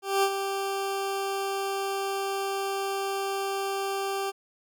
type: tone with ADSR envelope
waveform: 20% pulse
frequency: 392 Hz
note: G4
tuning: in tune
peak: -15 dBFS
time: 0.02-4.32 s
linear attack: 210 ms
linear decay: 62 ms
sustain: -8 dB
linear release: 29 ms
effects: none

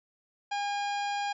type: harmonic tone with a mistuned harmonic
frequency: 813 Hz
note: G#5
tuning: 37 cents flat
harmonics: 1 / 2 / 3 / 4 / 5 / 6 / 7 / 9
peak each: -30 / -39 / -41 / -43 / -48 / -46 / -53 / -52 dBFS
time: 0.51-1.33 s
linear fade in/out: 10 ms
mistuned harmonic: 9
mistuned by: -66 cents
effects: none

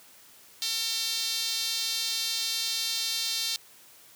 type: tone with high-pass filter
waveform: sawtooth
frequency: 451.7 Hz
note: A4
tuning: 45 cents sharp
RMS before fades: -30 dBFS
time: 0.62-3.56 s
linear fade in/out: 0 ms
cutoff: 4100 Hz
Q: 2.7
effects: white hiss -54 dBFS RMS until 4.15 s + high-pass 80 Hz 12 dB/octave

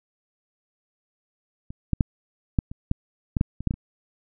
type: clicks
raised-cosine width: 5 ms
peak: -24 / -9 / -6 / -7 / -23 / -9 / -9 / -7 / -20 / -8 / -11 / -24 dBFS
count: 12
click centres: 1.705 / 1.933 / 2.008 / 2.588 / 2.715 / 2.914 / 3.368 / 3.411 / 3.606 / 3.673 / 3.709 / 3.74 s
effects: none

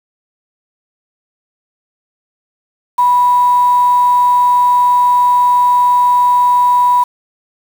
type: tone with quantisation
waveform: sine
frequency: 983 Hz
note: B5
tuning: 8 cents flat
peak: -7 dBFS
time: 2.98-7.04 s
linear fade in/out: 10 ms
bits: 5
effects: none

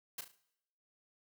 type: noise with echo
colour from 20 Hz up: white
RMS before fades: -41 dBFS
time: 0.18-0.21 s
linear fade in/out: 5 ms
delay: 36 ms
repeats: 4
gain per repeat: -8 dB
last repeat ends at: 0.354 s
effects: noise-tail reverb RT60 0.8 s tail -19 dB re dry + high-pass 200 Hz 12 dB/octave

